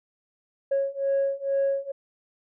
sine beating tone pair, 549 / 551.2 Hz, C#5 / C#5, -17 / -10 cents, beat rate 2.2 Hz, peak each -25 / -24 dBFS, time 0.71-1.92 s, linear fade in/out 10 ms, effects tanh soft clip ceiling -18 dBFS

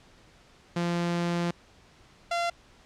sawtooth tone pair in turn, 172.5 / 687.4 Hz, F3 / F5, -21 / -28 cents, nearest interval 2 octaves, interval 2393 cents, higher second, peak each -22 dBFS, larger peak neither, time 0.76-1.51 / 2.31-2.5 s, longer first, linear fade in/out 5 ms, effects pink hiss -57 dBFS RMS until 2.85 s + low-pass 6000 Hz 12 dB/octave

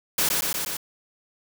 white noise with echo, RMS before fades -22 dBFS, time 0.18-0.29 s, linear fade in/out 5 ms, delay 120 ms, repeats 4, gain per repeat -2 dB, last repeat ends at 0.77 s, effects none

